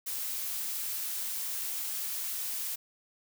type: noise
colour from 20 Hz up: blue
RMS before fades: -35 dBFS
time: 0.06-2.76 s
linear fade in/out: 10 ms
effects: none